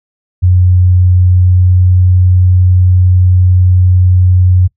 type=tone with pitch glide; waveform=sine; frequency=90.6 to 91.12 Hz; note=F#2 to F#2; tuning=-36 to -26 cents; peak=-4 dBFS; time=0.42-4.68 s; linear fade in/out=20 ms; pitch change=+10 cents; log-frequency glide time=1.19-1.91 s; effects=noise-tail reverb RT60 0.1 s tail -21 dB re dry